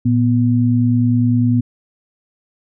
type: tone pair together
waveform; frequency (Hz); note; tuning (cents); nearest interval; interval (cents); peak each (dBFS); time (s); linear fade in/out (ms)
sine; 115.1 / 244.9; A#2 / B3; -22 / -14; octave + minor second; 1308; -14; 0.05-1.61; 10
effects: none